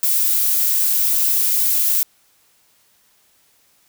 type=noise; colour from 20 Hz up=violet; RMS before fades=-17 dBFS; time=0.03-2.03 s; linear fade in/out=0 ms; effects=white hiss -58 dBFS RMS until 3.88 s